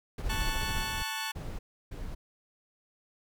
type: noise with tremolo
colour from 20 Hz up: brown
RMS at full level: -31 dBFS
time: 0.18-0.83 s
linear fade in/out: 2 ms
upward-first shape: sine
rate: 14 Hz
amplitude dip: 50%
type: noise bursts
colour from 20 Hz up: brown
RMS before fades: -38 dBFS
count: 4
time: 0.23-2.15 s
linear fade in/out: 10 ms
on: 240 ms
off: 320 ms
type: chord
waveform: 15% pulse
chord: F# minor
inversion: first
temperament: equal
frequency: 880 / 1108.7 / 1480 Hz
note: A5 / C#6 / F#6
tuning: 0 / 0 / 0 cents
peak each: -29 / -33 / -32 dBFS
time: 0.29-1.32 s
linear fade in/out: 10 ms
effects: none